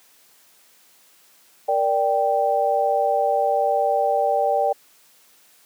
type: chord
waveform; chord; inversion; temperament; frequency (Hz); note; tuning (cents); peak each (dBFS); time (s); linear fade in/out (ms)
sine; G minor; first; equal; 466.2 / 587.3 / 784; Bb4 / D5 / G5; 0 / 0 / 0; -25 / -21 / -20; 1.68-4.73; 10
effects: white hiss -55 dBFS RMS until 5.65 s + high-pass 200 Hz 12 dB/octave